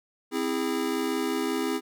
square chord, C augmented, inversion none, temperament just, 261.6 / 327 / 408.8 Hz, C4 / E4 / G#4, 0 / -14 / -27 cents, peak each -31 dBFS, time 0.31-1.81 s, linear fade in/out 50 ms, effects none

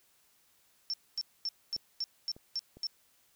sine tone bursts, 5410 Hz, E8, 44 cents sharp, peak -31 dBFS, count 8, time 0.9-2.868 s, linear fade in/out 0 ms, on 36 ms, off 240 ms
clicks, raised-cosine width 2 ms, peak -38 dBFS, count 3, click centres 1.764 / 2.365 / 2.77 s
effects white hiss -68 dBFS RMS until 3.35 s

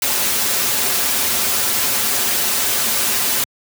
white noise with comb filter, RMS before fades -18 dBFS, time 0.02-3.44 s, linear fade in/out 2 ms, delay 6.3 ms, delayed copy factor -0.65, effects high-pass 100 Hz 12 dB/octave

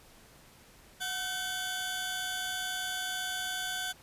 sawtooth tone cluster, 735 / 1530 / 3458 Hz, F#5 / G6 / A7, -12 / -42 / -31 cents, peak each -37 / -32 / -35 dBFS, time 1-3.93 s, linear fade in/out 20 ms, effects pink hiss -57 dBFS RMS until 4.02 s + resampled to 32000 Hz

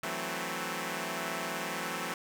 5% pulse chord, F# half-diminished seventh, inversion third, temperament equal, 164.81 / 185 / 220 / 261.6 Hz, E3 / F#3 / A3 / C4, 0 / 0 / 0 / 0 cents, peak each -28 dBFS, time 0.03-2.14 s, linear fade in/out 2 ms, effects none

